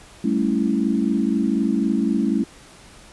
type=chord; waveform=sine; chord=A dominant seventh; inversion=third; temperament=equal; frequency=196 / 220 / 277.2 / 329.6 Hz; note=G3 / A3 / C#4 / E4; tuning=0 / 0 / 0 / 0 cents; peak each=-24 / -21 / -23 / -25 dBFS; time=0.24-2.44 s; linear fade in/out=5 ms; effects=pink hiss -46 dBFS RMS until 3.12 s + resampled to 24000 Hz